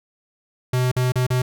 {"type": "tone with dropouts", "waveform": "square", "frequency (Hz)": 126.3, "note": "B2", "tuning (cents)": 39, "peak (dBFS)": -18, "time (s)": [0.73, 1.42], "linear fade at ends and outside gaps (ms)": 5, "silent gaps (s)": [[0.916, 0.964], [1.121, 1.156], [1.267, 1.303]], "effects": []}